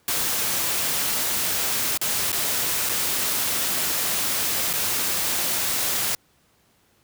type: noise with dropouts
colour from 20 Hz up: white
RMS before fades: -24 dBFS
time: 0.08-6.15 s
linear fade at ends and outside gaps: 1 ms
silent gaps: 1.975-2.014 / 2.318-2.328 / 2.89-2.894 / 4.73-4.736 s
effects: pink hiss -62 dBFS RMS until 7.03 s + high-pass 60 Hz 12 dB/octave